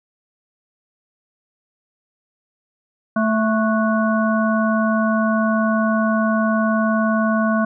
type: harmonic tone with a mistuned harmonic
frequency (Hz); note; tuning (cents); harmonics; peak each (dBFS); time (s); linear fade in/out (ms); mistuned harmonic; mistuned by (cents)
220.1; A3; +1; 1 / 3 / 5 / 7; -17 / -22 / -24 / -25; 3.16-7.65; 5; 7; -75
effects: none